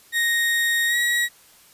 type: tone with pitch glide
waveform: 35% pulse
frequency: 1864.7 to 1911.6 Hz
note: A#6 to A#6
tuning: 0 to +43 cents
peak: -17 dBFS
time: 0.12-1.29 s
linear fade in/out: 50 ms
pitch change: +43 cents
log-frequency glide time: 0.87-0.96 s
effects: white hiss -52 dBFS RMS until 1.73 s + resampled to 32000 Hz